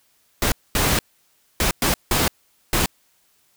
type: noise bursts at uneven times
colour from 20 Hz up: pink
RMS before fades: -19 dBFS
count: 6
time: 0.42-0.52 / 0.75-0.99 / 1.6-1.71 / 1.82-1.94 / 2.11-2.28 / 2.73-2.86 s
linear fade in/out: 2 ms
effects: white hiss -62 dBFS RMS until 3.56 s